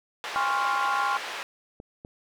white band-pass noise, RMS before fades -35 dBFS, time 0.24-1.43 s, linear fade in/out 0 ms, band 550 to 2500 Hz, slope 12 dB/octave
sine chord, Db major seventh, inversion second, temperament equal with one note detuned, 812.6 / 1046.5 / 1108.7 / 1396.9 Hz, Ab5 / C6 / Db6 / F6, -38 / 0 / 0 / 0 cents, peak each -29 dBFS, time 0.36-1.17 s, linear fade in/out 0 ms
clicks, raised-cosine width 2 ms, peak -28 dBFS, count 2, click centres 1.801 / 2.049 s
effects none

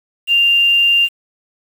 sine tone with quantisation, 2791 Hz, F7, 2 cents flat, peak -9 dBFS, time 0.27-1.09 s, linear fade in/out 50 ms, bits 6, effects none

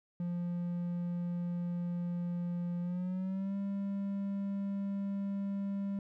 triangle tone with pitch glide, 174.61 to 198.27 Hz, F3 to G3, 0 to +20 cents, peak -31 dBFS, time 0.2-5.99 s, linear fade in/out 2 ms, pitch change +220 cents, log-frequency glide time 2.81-3.56 s, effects none

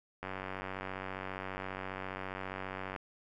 click train, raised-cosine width 0.5 ms, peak -24 dBFS, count 260, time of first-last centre 0.23-2.962 s, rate 94.8 Hz, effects none

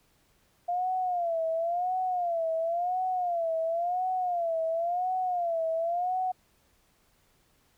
sine tone with vibrato, 695 Hz, F5, 9 cents flat, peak -26 dBFS, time 0.68-6.32 s, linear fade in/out 10 ms, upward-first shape sine, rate 0.95 Hz, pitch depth 120 cents each way, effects pink hiss -67 dBFS RMS until 7.77 s

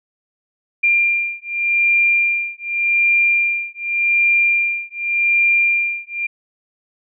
sine beating tone pair, 2389 / 2389.86 Hz, D7 / D7, +29 / +30 cents, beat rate 0.86 Hz, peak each -17 dBFS, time 0.83-6.27 s, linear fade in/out 10 ms, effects none

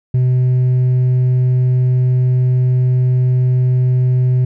triangle tone with hard clipping, 126.7 Hz, B2, 45 cents sharp, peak -9 dBFS, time 0.14-4.45 s, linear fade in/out 5 ms, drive 1 dB, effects none

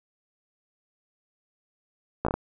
slowing click train, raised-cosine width 1 ms, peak -11 dBFS, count 5, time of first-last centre 2.25-2.34 s, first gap 15 ms, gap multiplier 1.28, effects none

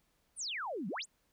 sine exponential two-way sweep, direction down then up, 10300 to 170 to 10300 Hz, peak -36 dBFS, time 0.36-1.06 s, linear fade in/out 50 ms, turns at 0.88 s, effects pink hiss -75 dBFS RMS until 1.32 s

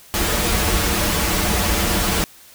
pink noise with comb filter, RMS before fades -19 dBFS, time 0.14-2.24 s, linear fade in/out 0 ms, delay 7.6 ms, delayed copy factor -0.8, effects white hiss -46 dBFS RMS until 2.54 s

